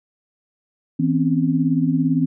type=tone cluster; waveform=sine; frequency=161.3 / 253.7 / 271.4 Hz; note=E3 / B3 / C#4; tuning=-37 / +47 / -36 cents; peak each=-20 dBFS; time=0.99-2.26 s; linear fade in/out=10 ms; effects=none